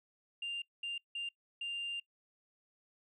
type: tone bursts at uneven times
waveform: sine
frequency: 2794 Hz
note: F7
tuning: in tune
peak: -35 dBFS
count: 4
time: 0.42-0.62 / 0.83-0.98 / 1.15-1.29 / 1.61-2 s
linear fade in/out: 5 ms
effects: noise-tail reverb RT60 0.1 s tail -25 dB re dry + tanh soft clip ceiling -34 dBFS